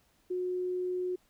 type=tone; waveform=sine; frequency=363.5 Hz; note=F#4; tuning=31 cents flat; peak=-30 dBFS; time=0.3-1.16 s; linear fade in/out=10 ms; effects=pink hiss -69 dBFS RMS until 1.29 s